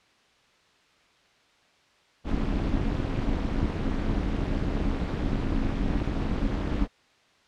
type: noise with amplitude modulation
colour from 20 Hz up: brown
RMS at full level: -23 dBFS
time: 2.24-6.88 s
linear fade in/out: 50 ms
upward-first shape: sine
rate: 242 Hz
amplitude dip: 90%
effects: white hiss -61 dBFS RMS until 7.47 s + low-pass 4000 Hz 12 dB/octave